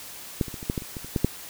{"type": "clicks", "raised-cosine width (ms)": 3, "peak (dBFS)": [-9, -23, -23, -24, -11, -14, -26, -21, -26, -10, -6], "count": 11, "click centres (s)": [0.412, 0.482, 0.542, 0.629, 0.699, 0.778, 0.821, 0.968, 1.046, 1.162, 1.246], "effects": ["white hiss -41 dBFS RMS until 1.49 s"]}